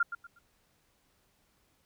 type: tone with echo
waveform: sine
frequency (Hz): 1396.9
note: F6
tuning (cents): 0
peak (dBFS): -23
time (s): 0-0.03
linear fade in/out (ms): 5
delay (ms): 120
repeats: 3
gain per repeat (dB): -11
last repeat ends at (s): 0.39
effects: pink hiss -71 dBFS RMS until 1.85 s